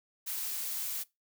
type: noise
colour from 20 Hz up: blue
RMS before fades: -36 dBFS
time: 0.26-1.04 s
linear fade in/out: 20 ms
effects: noise-tail reverb RT60 0.2 s tail -21 dB re dry